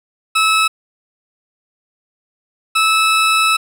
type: tone pair in turn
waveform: 20% pulse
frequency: 1300 / 1305 Hz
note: E6 / E6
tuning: -24 / -18 cents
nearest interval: unison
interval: 6 cents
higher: second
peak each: -6 dBFS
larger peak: neither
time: 0.35-0.68 / 2.75-3.57 s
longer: second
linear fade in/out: 10 ms
effects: low-pass 12000 Hz 12 dB/octave + 7-bit